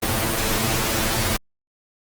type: noise with comb filter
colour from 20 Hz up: pink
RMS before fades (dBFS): -22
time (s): 0.02-1.37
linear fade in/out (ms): 10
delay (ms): 9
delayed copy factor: +0.85
effects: Opus 32 kbps